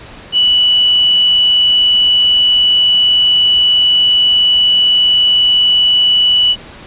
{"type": "tone with quantisation", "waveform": "sine", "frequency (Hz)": 2956, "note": "F#7", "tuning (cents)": -2, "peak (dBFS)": -7, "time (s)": [0.32, 6.56], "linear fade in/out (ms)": 50, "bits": 5, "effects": ["pink hiss -34 dBFS RMS until 6.86 s", "resampled to 8000 Hz"]}